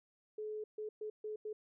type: tone bursts at uneven times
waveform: sine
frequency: 427.8 Hz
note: A4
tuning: 49 cents flat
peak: -39 dBFS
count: 5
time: 0.38-0.64 / 0.78-0.89 / 1.01-1.1 / 1.24-1.36 / 1.45-1.53 s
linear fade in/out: 5 ms
effects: none